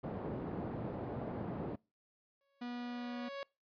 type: band-pass noise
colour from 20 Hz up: pink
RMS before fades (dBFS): -41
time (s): 0.03-1.76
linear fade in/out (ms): 10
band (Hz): 120 to 630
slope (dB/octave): 12
type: tone with exponential growth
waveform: sawtooth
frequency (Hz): 556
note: C#5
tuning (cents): +5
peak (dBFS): -35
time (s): 2.41-3.43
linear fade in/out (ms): 1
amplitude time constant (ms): 220
type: tone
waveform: 45% pulse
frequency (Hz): 243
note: B3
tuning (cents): -28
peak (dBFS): -40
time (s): 2.61-3.29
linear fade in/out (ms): 10
effects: noise-tail reverb RT60 0.3 s tail -26 dB re dry + resampled to 11025 Hz